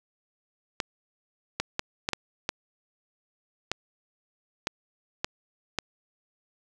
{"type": "clicks", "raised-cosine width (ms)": 0.2, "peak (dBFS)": -9, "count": 10, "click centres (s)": [0.802, 1.6, 1.794, 2.089, 2.133, 2.491, 3.716, 4.671, 5.245, 5.787], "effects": []}